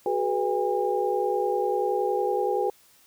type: tone cluster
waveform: sine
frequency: 372.7 / 423.3 / 494.2 / 809 Hz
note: F#4 / G#4 / B4 / G#5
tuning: +13 / +33 / +1 / -46 cents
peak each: -28 dBFS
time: 0.06-2.7 s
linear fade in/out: 2 ms
effects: white hiss -58 dBFS RMS until 3.06 s